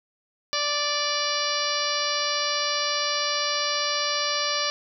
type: harmonic tone with a mistuned harmonic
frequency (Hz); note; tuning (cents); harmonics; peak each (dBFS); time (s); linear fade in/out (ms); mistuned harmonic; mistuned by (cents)
585; D5; -7; 1 / 2 / 3 / 4 / 5 / 6 / 7 / 8 / 9 / 10; -32 / -30 / -33 / -34 / -33 / -35 / -32 / -30 / -35 / -34; 0.53-4.7; 0; 10; -42
effects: none